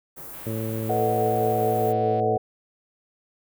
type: band-stop noise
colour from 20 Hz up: white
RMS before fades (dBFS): -39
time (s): 0.16-1.93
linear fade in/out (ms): 20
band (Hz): 1000 to 15000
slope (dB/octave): 12
type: click train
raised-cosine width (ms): 0.3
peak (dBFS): -32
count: 304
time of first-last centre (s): 0.34-2.199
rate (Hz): 163
type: harmonic tone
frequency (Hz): 111.2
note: A2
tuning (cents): +19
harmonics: 1 / 2 / 3 / 4 / 5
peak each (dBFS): -29 / -32 / -34 / -35 / -36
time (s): 0.46-2.37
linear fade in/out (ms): 5
type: chord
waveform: sine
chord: B dominant seventh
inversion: third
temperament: equal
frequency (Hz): 440 / 493.9 / 622.3 / 740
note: A4 / B4 / D#5 / F#5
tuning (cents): 0 / 0 / 0 / 0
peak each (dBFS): -25 / -30 / -29 / -24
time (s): 0.89-2.38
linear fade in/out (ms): 10
effects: none